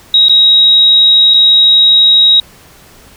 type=tone with dropouts; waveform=sine; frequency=3807 Hz; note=A#7; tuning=36 cents sharp; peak=-3 dBFS; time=0.14-2.4 s; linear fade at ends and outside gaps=2 ms; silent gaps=0.285-0.295 / 1.338-1.342 s; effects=pink hiss -40 dBFS RMS until 3.16 s